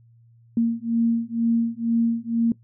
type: beating tone pair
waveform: sine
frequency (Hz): 230 / 232.1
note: A#3 / A#3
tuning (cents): -23 / -7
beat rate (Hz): 2.1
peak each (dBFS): -22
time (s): 0.57-2.52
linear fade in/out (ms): 2
effects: noise-tail reverb RT60 0.1 s tail -19 dB re dry + added 116 Hz sine -51 dBFS peak until 2.63 s